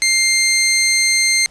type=tone; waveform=15% pulse; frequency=2100 Hz; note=C7; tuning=6 cents sharp; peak=-6 dBFS; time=0.02-1.46 s; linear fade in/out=0 ms; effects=pink hiss -48 dBFS RMS until 1.5 s + resampled to 22050 Hz